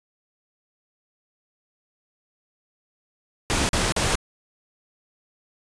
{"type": "noise bursts", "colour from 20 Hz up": "pink", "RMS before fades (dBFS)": -22, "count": 3, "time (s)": [3.5, 4.154], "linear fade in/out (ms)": 0, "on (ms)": 190, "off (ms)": 42, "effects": ["resampled to 22050 Hz"]}